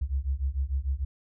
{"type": "beating tone pair", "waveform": "sine", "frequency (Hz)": [64.6, 71.3], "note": ["C2", "C#2"], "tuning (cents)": [-21, 49], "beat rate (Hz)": 6.7, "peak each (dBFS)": -29, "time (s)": [0.01, 1.05], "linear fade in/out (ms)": 10, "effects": []}